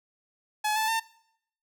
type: tone with pitch steps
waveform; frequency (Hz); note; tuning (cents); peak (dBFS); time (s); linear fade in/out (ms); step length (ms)
sawtooth; 850 / 875.4 / 901.6; G#5 / A5 / A5; +40 / -9 / +42; -21; 0.64-1; 10; 120
effects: noise-tail reverb RT60 0.7 s tail -21 dB re dry